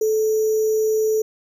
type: tone with sample-and-hold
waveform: sine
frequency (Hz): 435.2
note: A4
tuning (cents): -19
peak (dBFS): -16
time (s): 0.01-1.22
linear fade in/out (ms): 5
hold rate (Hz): 6300
effects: none